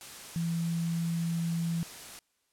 sine tone in noise, 167.4 Hz, E3, 27 cents sharp, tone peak -28 dBFS, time 0.36-1.83 s, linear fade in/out 0 ms, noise white, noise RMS -45 dBFS, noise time 0.01-2.19 s, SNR +14 dB, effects white hiss -75 dBFS RMS until 2.52 s + low-pass 11000 Hz 12 dB/octave

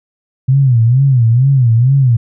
sine tone with vibrato, 125.5 Hz, B2, 28 cents sharp, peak -6 dBFS, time 0.48-2.17 s, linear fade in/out 10 ms, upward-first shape sine, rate 2.2 Hz, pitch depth 180 cents each way, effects none

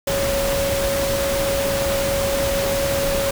sine tone in noise, 554 Hz, C#5, 1 cent flat, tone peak -20 dBFS, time 0.07-3.31 s, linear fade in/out 5 ms, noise pink, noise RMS -24 dBFS, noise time 0.07-3.31 s, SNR +1 dB, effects none

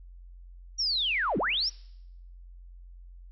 sine linear two-way sweep, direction down then up, 5750 to 150.3 to 5750 Hz, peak -25 dBFS, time 0.78-1.7 s, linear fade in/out 20 ms, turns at 1.38 s, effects noise-tail reverb RT60 0.8 s tail -25 dB re dry + added 44 Hz sine -45 dBFS peak until 3.31 s

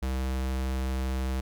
square tone, 65.2 Hz, C2, 5 cents flat, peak -28 dBFS, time 0.02-1.41 s, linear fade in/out 10 ms, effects none

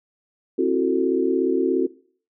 sine chord, F# half-diminished seventh, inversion second, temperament just, 266.4 / 333 / 370 / 444 Hz, C4 / E4 / F#4 / A4, +31 / +18 / 0 / +16 cents, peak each -24 / -24 / -20 / -25 dBFS, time 0.58-1.87 s, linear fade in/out 10 ms, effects noise-tail reverb RT60 0.5 s tail -21 dB re dry

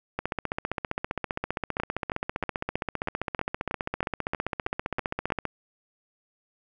two click trains, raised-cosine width 0.5 ms, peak -14 / -13 dBFS, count 12 / 81, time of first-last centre 1.8-5.303 / 0.19-5.453 s, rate 3.14 / 15.2 Hz, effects none

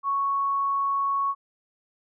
sine tone, 1108.7 Hz, C#6, in tune, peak -22 dBFS, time 0.03-1.35 s, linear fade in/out 50 ms, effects none

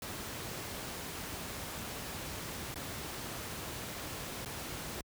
pink noise with dropouts, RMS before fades -41 dBFS, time 0.02-5.01 s, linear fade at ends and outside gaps 2 ms, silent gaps 2.743-2.757 / 4.449-4.458 s, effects high-pass 60 Hz 12 dB/octave

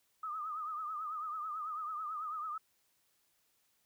sine tone with vibrato, 1244.5 Hz, D#6, in tune, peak -37 dBFS, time 0.23-2.58 s, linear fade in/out 5 ms, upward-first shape triangle, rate 9.1 Hz, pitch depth 100 cents each way, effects white hiss -75 dBFS RMS until 3.85 s

